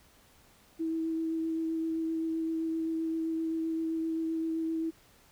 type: tone with vibrato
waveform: sine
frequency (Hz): 324.2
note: E4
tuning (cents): -29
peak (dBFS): -29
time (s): 0.79-4.91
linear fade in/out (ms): 20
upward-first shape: sine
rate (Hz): 7.7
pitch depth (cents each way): 11
effects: pink hiss -61 dBFS RMS until 5.31 s